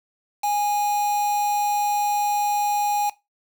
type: tone with quantisation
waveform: triangle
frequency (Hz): 825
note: G#5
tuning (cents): -12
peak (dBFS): -18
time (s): 0.43-3.1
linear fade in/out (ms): 10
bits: 5
effects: noise-tail reverb RT60 0.2 s tail -17 dB re dry